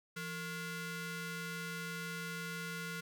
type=ring-modulated tone; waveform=sawtooth; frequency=626 Hz; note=D#5; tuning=10 cents sharp; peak=-33 dBFS; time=0.16-3.01 s; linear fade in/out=10 ms; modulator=796 Hz; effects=none